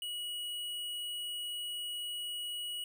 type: tone with hard clipping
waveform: triangle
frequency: 2914 Hz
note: F#7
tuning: 27 cents flat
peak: -38 dBFS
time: 0.02-2.84 s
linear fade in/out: 2 ms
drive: 16 dB
effects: none